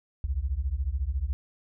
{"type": "beating tone pair", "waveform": "sine", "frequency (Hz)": [60.2, 74.2], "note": ["B1", "D2"], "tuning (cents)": [-44, 18], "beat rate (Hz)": 14, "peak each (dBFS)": -29, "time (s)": [0.24, 1.33], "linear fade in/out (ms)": 0, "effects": []}